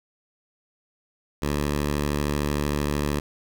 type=tone; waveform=10% pulse; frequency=73.1 Hz; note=D2; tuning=7 cents flat; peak=-15 dBFS; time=1.42-3.2 s; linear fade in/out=5 ms; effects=none